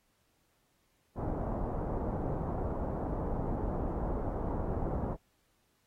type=low-pass noise; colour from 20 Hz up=pink; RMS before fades=-34 dBFS; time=1.15-5.17 s; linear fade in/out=50 ms; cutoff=900 Hz; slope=24 dB/octave; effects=pink hiss -74 dBFS RMS until 5.86 s + AAC 48 kbps